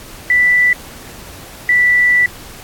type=tone pair in turn; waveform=sine; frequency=1975.5 / 1967.5 Hz; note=B6 / B6; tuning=0 / -7 cents; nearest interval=unison; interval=7 cents; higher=first; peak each=-8 dBFS; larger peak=neither; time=0.3-0.73 / 1.69-2.26 s; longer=second; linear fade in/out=2 ms; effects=pink hiss -35 dBFS RMS until 2.63 s + AAC 64 kbps

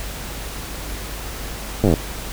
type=slowing click train; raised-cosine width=2 ms; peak=-3 dBFS; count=10; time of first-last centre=1.84-1.939 s; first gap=9 ms; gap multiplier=1.05; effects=added 50 Hz sine -31 dBFS peak until 2.32 s + pink hiss -32 dBFS RMS until 2.32 s

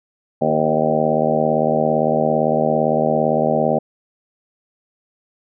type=harmonic tone with a mistuned harmonic; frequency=77.7 Hz; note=D#2; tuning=2 cents flat; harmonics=2 / 3 / 4 / 5 / 6 / 7 / 8 / 9 / 10; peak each=-25 / -22 / -30 / -26 / -24 / -21 / -20 / -27 / -23 dBFS; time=0.41-3.79 s; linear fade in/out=10 ms; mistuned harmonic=5; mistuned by=-22 cents; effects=none

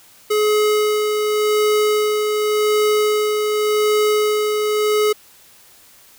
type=tone with tremolo; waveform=square; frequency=423.6 Hz; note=G#4; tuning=34 cents sharp; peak=-14 dBFS; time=0.3-5.13 s; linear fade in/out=10 ms; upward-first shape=sine; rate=0.88 Hz; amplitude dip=35%; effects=white hiss -48 dBFS RMS until 6.18 s

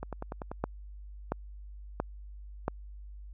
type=two click trains; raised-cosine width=1 ms; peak=-23 / -15 dBFS; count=6 / 4; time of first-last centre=0.03-0.515 / 0.64-2.681 s; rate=10.3 / 1.47 Hz; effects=added 50 Hz sine -43 dBFS peak until 3.33 s

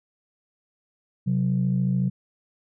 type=tone pair together; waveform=sine; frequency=131.09 / 185 Hz; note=C3 / F#3; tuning=+4 / 0 cents; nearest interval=tritone; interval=596 cents; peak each=-22 dBFS; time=1.26-2.1 s; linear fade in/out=20 ms; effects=tanh soft clip ceiling -14 dBFS

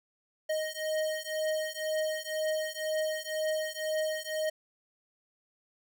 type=beating tone pair; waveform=square; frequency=622.3 / 624.3 Hz; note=D#5 / D#5; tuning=0 / +6 cents; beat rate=2 Hz; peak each=-34 / -34 dBFS; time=0.49-4.5 s; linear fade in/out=10 ms; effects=none

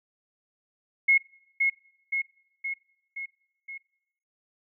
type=tone with echo; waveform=sine; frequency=2169 Hz; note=C#7; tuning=38 cents flat; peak=-16 dBFS; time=1.08-1.18 s; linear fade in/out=10 ms; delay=520 ms; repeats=5; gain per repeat=-4 dB; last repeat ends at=3.78 s; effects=noise-tail reverb RT60 0.9 s tail -23 dB re dry

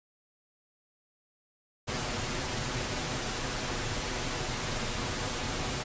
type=noise with comb filter; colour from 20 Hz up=pink; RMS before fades=-33 dBFS; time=1.87-5.84 s; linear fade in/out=20 ms; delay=8.1 ms; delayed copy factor=+0.5; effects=resampled to 16000 Hz

